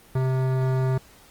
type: tone with hard clipping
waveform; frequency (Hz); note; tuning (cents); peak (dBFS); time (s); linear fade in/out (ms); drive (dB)
sine; 130.5; C3; -4; -22; 0.15-0.98; 5; 17
effects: pink hiss -52 dBFS RMS until 1.3 s + Opus 24 kbps